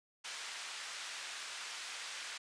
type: band-pass noise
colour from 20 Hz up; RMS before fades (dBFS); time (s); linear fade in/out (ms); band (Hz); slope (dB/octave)
pink; -45; 0.24-2.38; 10; 1500 to 7400; 12
effects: resampled to 22050 Hz